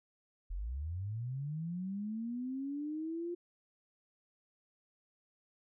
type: linear sweep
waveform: sine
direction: up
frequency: 39.12 to 352.1 Hz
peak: -36 dBFS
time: 0.5-3.35 s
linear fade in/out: 10 ms
effects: none